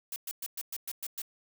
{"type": "noise bursts", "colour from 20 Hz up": "blue", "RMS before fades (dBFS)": -37, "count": 8, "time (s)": [0.12, 1.218], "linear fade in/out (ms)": 2, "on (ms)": 41, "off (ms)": 110, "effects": []}